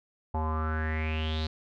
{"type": "tone with low-pass filter sweep", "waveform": "square", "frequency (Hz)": 78.6, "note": "D#2", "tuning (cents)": 18, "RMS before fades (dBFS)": -30, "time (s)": [0.34, 1.47], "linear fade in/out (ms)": 5, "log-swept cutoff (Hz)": [840, 4200], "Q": 7.2, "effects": []}